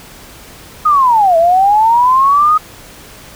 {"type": "linear two-way sweep", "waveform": "sine", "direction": "down then up", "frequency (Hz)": [1262, 648, 1262], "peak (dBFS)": -6, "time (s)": [0.85, 2.58], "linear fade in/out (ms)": 10, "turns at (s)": 1.37, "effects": ["pink hiss -36 dBFS RMS until 3.35 s"]}